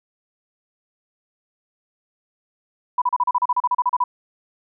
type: tone bursts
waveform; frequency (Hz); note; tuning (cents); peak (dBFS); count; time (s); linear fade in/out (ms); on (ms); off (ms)
sine; 987.8; B5; 0; -15; 15; 2.98-4.04; 5; 38; 35
effects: none